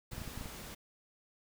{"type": "noise", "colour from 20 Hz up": "pink", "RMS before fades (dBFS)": -47, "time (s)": [0.11, 0.75], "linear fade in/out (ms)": 10}
{"type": "clicks", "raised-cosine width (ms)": 5, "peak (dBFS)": -31, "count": 7, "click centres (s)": [0.133, 0.181, 0.217, 0.277, 0.376, 0.411, 0.458]}
{"effects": []}